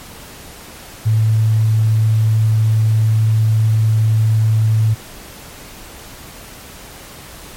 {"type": "tone", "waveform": "sine", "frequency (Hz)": 110, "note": "A2", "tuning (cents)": 0, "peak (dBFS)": -10, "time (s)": [1.05, 4.95], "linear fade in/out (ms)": 20, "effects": ["pink hiss -36 dBFS RMS until 7.56 s", "MP3 64 kbps"]}